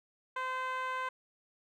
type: tone with band-pass filter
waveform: 10% pulse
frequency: 515 Hz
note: C5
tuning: 28 cents flat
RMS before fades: -36 dBFS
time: 0.36-1.09 s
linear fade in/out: 5 ms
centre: 1100 Hz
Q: 1.8
effects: none